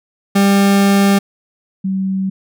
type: tone pair in turn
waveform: 40% pulse / sine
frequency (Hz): 198.5 / 191.23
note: G3 / G3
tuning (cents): +22 / -43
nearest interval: minor second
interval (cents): 65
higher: first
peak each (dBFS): -8 / -15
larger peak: first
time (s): 0.35-1.19 / 1.84-2.3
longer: first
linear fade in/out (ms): 10
effects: none